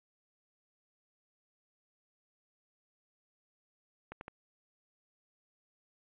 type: clicks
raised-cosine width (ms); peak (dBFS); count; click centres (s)
0.5; -28; 3; 4.12 / 4.211 / 4.281
effects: resampled to 8000 Hz